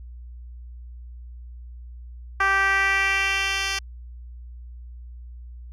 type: tone with band-pass filter sweep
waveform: 10% pulse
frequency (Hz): 390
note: G4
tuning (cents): -9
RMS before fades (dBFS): -22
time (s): 2.4-3.79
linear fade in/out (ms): 5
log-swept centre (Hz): 1400 to 4000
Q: 2
effects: added 60 Hz sine -37 dBFS peak until 5.72 s